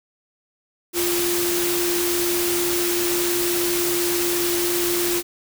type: tone in noise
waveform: sine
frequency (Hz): 349.2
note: F4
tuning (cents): 0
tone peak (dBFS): -22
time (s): 0.93-5.23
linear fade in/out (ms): 50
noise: white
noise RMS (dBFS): -24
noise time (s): 0.93-5.23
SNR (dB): -1
effects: none